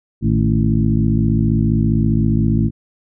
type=harmonic tone with a mistuned harmonic; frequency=55 Hz; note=A1; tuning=in tune; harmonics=1 / 2 / 3 / 4 / 5 / 6; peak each=-21 / -17 / -19 / -18 / -23 / -25 dBFS; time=0.21-2.71 s; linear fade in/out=50 ms; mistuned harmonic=3; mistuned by=-100 cents; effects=none